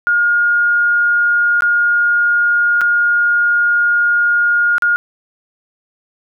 sine tone with dropouts, 1424 Hz, F6, 33 cents sharp, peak -10 dBFS, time 0.07-4.96 s, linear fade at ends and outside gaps 0 ms, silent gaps 1.607-1.622 / 2.81-2.815 / 4.782-4.822 s, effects none

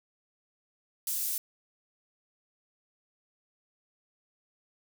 pink high-pass noise, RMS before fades -32 dBFS, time 1.07-1.38 s, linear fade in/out 2 ms, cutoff 10000 Hz, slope 12 dB/octave, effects none

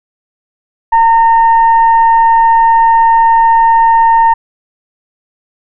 sine tone with frequency modulation, 913 Hz, A#5, 36 cents flat, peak -4 dBFS, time 0.92-4.34 s, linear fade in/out 10 ms, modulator 921 Hz, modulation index 0.33, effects none

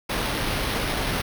pink noise with sample-and-hold, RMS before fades -26 dBFS, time 0.09-1.22 s, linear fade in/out 10 ms, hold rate 7350 Hz, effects none

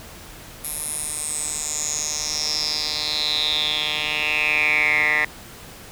10% pulse tone with band-pass filter sweep, 151.4 Hz, D#3, 47 cents flat, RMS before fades -23 dBFS, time 0.64-5.25 s, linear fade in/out 2 ms, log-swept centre 11000 to 1900 Hz, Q 7.6, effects pink hiss -41 dBFS RMS until 5.91 s

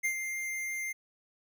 square tone with ADSR envelope, 2101 Hz, C7, 7 cents sharp, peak -27 dBFS, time 0.03-0.93 s, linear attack 21 ms, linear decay 83 ms, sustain -7 dB, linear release 15 ms, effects none

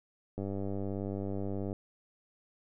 click train, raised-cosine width 2 ms, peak -24 dBFS, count 134, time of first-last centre 0.38-1.729 s, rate 98.6 Hz, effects none

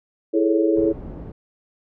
sine chord, A major seventh, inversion second, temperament equal with one note detuned, 329.6 / 415.3 / 437.2 / 554.4 Hz, E4 / G#4 / A4 / C#5, 0 / 0 / -11 / 0 cents, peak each -18 / -23 / -22 / -24 dBFS, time 0.33-0.93 s, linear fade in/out 20 ms
pink low-pass noise, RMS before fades -35 dBFS, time 0.76-1.32 s, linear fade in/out 5 ms, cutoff 470 Hz, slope 12 dB/octave
effects none

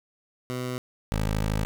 15% pulse tone pair in turn, 125.7 / 52.85 Hz, B2 / G#1, +31 / +31 cents, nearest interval octave + minor third, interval 1500 cents, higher first, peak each -23 / -18 dBFS, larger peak second, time 0.5-0.78 / 1.12-1.65 s, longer second, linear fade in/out 0 ms, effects none

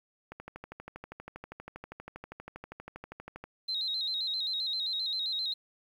click train, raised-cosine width 0.5 ms, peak -27 dBFS, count 40, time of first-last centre 0.32-3.44 s, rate 12.5 Hz
sine tone with vibrato, 3938 Hz, B7, 6 cents flat, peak -30 dBFS, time 3.68-5.54 s, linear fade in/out 10 ms, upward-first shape square, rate 7.6 Hz, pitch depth 69 cents each way
effects 10-bit

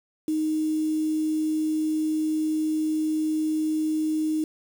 sine tone with quantisation, 311.1 Hz, D#4, in tune, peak -22 dBFS, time 0.28-4.44 s, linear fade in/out 2 ms, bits 7, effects none

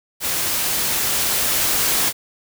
white noise with level ramp, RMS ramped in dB -22 to -18 dBFS, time 0.2-2.13 s, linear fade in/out 50 ms, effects none

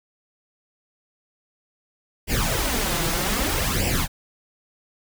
pink noise with flanger, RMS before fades -23 dBFS, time 2.27-4.08 s, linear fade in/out 50 ms, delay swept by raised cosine 0.38 to 6.08 ms, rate 0.63 Hz, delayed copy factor +0.75, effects none

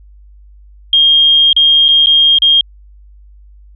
sine tone with dropouts, 3227 Hz, G7, 50 cents sharp, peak -5 dBFS, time 0.93-2.61 s, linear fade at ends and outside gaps 2 ms, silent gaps 1.53-1.564 / 1.883-1.887 / 2.06-2.069 / 2.386-2.42 s, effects added 50 Hz sine -37 dBFS peak until 3.75 s

